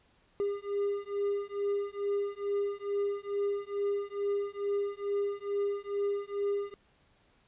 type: beating tone pair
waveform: triangle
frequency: 402.8 / 405.1 Hz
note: G4 / G#4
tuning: +47 / -43 cents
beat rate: 2.3 Hz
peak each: -31 dBFS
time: 0.4-6.74 s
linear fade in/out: 0 ms
effects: pink hiss -67 dBFS RMS until 7.47 s + resampled to 8000 Hz